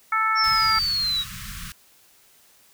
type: harmonic tone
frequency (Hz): 440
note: A4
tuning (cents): 0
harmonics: 2 / 3 / 4 / 5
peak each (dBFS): -31 / -20 / -29 / -27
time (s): 0.12-0.79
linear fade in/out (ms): 5
type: linear sweep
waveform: sine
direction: down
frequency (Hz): 5470 to 3786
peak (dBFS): -21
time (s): 0.35-1.25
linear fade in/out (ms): 50
type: band-stop noise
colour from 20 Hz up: pink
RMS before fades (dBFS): -36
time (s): 0.44-1.72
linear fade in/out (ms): 0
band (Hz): 210 to 1100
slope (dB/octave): 96
effects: white hiss -56 dBFS RMS until 2.73 s